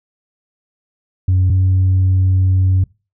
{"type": "tone pair in turn", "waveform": "sine", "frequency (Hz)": [92.5, 93.57], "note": ["F#2", "F#2"], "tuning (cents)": [0, 20], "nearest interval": "unison", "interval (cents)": 20, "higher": "second", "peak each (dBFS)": -8, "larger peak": "neither", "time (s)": [[1.28, 1.5], [1.5, 2.84]], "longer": "second", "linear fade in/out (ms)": 5, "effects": ["noise-tail reverb RT60 0.3 s tail -24 dB re dry", "tanh soft clip ceiling -8 dBFS"]}